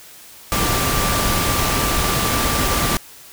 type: tone in noise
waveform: sine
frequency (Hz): 1174.7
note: D6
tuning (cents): 0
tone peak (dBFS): -25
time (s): 0.52-2.97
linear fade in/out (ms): 0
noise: pink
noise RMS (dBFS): -19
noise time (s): 0.52-2.97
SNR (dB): -9
effects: white hiss -42 dBFS RMS until 3.32 s